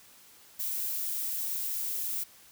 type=noise; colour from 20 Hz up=violet; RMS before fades=-33 dBFS; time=0.59-2.24 s; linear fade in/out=10 ms; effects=white hiss -56 dBFS RMS until 2.51 s